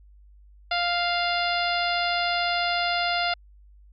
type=harmonic tone; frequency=698.5 Hz; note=F5; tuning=in tune; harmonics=1 / 2 / 3 / 4 / 5 / 6 / 7; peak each=-26 / -29 / -31 / -32 / -33 / -34 / -34 dBFS; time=0.71-3.34 s; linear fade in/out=5 ms; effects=added 50 Hz sine -49 dBFS peak until 3.92 s